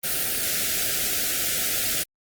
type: band-stop noise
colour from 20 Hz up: white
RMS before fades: -25 dBFS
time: 0.03-2.04 s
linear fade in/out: 20 ms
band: 760 to 1300 Hz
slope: 96 dB/octave
effects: Opus 24 kbps